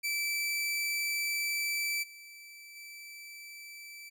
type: tone with level steps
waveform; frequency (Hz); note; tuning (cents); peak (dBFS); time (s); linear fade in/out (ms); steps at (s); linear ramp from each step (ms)
sawtooth; 2322; D7; -20; -27 / -45 / -42; 0.03-4.1; 20; 2.02 / 2.75; 20
effects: none